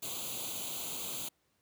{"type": "noise with comb filter", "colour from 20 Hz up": "white", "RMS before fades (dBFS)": -39, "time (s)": [0.02, 1.29], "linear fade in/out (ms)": 10, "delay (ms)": 0.28, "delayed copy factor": 0.85, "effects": ["pink hiss -75 dBFS RMS until 1.61 s", "high-pass 80 Hz 12 dB/octave"]}